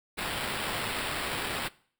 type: noise with sample-and-hold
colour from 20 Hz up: violet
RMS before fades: -33 dBFS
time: 0.17-1.69 s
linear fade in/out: 20 ms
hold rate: 6300 Hz
effects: noise-tail reverb RT60 0.5 s tail -21 dB re dry